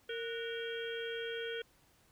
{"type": "harmonic tone with a mistuned harmonic", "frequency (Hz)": 461.3, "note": "A#4", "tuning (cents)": -18, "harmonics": [1, 3, 4, 5, 6, 7], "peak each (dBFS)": [-39, -44, -51, -50, -53, -45], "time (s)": [0.09, 1.62], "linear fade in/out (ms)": 5, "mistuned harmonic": 3, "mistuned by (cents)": 110, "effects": ["pink hiss -68 dBFS RMS until 2.11 s"]}